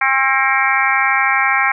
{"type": "harmonic tone with a mistuned harmonic", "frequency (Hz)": 267.9, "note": "C4", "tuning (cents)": 41, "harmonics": [3, 4, 5, 6, 7, 8, 9], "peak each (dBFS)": [-20, -20, -20, -20, -20, -20, -20], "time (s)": [0.01, 1.72], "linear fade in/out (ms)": 5, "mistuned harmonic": 9, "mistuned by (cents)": -66, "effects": []}